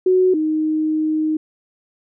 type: tone pair in turn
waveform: sine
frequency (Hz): 370 / 311.1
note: F#4 / D#4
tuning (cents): 0 / 0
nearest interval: minor third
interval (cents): 300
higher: first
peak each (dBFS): -11 / -16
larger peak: first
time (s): 0.06-0.34 / 0.34-1.37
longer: second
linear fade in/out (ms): 5
effects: none